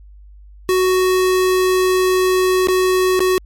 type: tone with dropouts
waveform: square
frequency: 370.8 Hz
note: F#4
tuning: 4 cents sharp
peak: -13 dBFS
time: 0.69-3.38 s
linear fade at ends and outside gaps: 0 ms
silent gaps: 2.672-2.685 / 3.193-3.204 s
effects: added 50 Hz sine -38 dBFS peak until 3.45 s + MP3 64 kbps